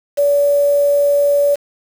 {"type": "tone with quantisation", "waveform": "sine", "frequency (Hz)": 572, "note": "D5", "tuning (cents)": -46, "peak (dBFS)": -10, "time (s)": [0.17, 1.56], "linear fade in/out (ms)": 20, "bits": 5, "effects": []}